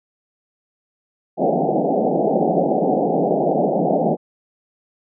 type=band-pass noise; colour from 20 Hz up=white; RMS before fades=-18 dBFS; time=1.37-4.17 s; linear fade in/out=50 ms; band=150 to 790 Hz; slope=96 dB/octave; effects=none